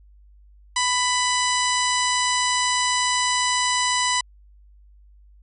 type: harmonic tone with a mistuned harmonic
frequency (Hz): 994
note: B5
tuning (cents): +11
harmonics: 1 / 2 / 3 / 4 / 5 / 6 / 7 / 8 / 9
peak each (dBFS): -23 / -26 / -28 / -29 / -30 / -31 / -31 / -32 / -33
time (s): 0.76-4.21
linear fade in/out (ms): 5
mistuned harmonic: 7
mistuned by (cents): +62
effects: added 50 Hz sine -48 dBFS peak until 5.42 s